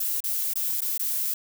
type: noise with dropouts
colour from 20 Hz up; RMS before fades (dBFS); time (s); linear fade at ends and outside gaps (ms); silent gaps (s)
violet; -27; 0-1.34; 5; 0.205-0.239 / 0.537-0.556 / 0.808-0.817 / 0.978-0.994
effects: none